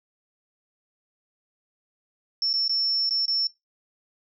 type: tone with dropouts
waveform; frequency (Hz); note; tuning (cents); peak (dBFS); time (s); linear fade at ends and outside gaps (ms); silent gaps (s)
sine; 5400; E8; +41; -22; 2.42-3.47; 1; 2.53-2.538 / 2.679-2.694 / 3.093-3.108 / 3.256-3.28
effects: noise-tail reverb RT60 0.2 s tail -21 dB re dry